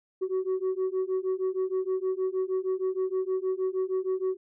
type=beating tone pair; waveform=sine; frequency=372.2 / 378.6 Hz; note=F#4 / F#4; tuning=+10 / +40 cents; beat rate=6.4 Hz; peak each=-27 dBFS; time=0.21-4.37 s; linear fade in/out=20 ms; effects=tanh soft clip ceiling -23 dBFS